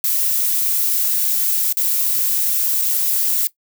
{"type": "noise with dropouts", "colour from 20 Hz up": "violet", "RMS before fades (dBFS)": -18, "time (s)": [0.04, 3.47], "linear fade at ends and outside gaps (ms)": 0, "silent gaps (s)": [[1.726, 1.77], [2.814, 2.819]], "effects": ["noise-tail reverb RT60 0.1 s tail -17 dB re dry"]}